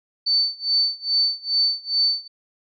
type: tone with tremolo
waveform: sine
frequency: 4530 Hz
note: C#8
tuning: 37 cents sharp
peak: -15 dBFS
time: 0.26-2.28 s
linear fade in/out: 10 ms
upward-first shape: sine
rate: 2.4 Hz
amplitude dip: 95%
effects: none